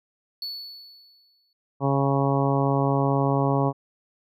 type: tone with exponential decay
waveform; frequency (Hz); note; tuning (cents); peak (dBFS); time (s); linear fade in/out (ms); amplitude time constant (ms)
triangle; 4435; C#8; 0; -27; 0.42-1.53; 2; 240
type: harmonic tone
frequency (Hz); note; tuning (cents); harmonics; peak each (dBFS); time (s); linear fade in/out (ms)
138.1; C#3; -6; 1 / 2 / 3 / 4 / 5 / 6 / 7 / 8; -23 / -26 / -28 / -29 / -30 / -31 / -31 / -32; 1.8-3.73; 50
effects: none